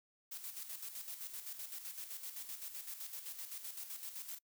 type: noise with tremolo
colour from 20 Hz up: blue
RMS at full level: -45 dBFS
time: 0.31-4.39 s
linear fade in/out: 10 ms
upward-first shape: square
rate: 7.8 Hz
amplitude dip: 55%
effects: noise-tail reverb RT60 0.1 s tail -26 dB re dry